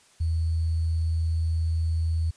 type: tone with sample-and-hold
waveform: sine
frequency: 81.7 Hz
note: E2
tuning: 15 cents flat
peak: -22 dBFS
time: 0.2-2.31 s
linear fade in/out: 10 ms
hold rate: 4410 Hz
effects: white hiss -58 dBFS RMS until 2.36 s + resampled to 22050 Hz